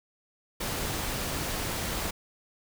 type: noise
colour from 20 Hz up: pink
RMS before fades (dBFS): -32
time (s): 0.6-2.11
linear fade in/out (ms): 10
effects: none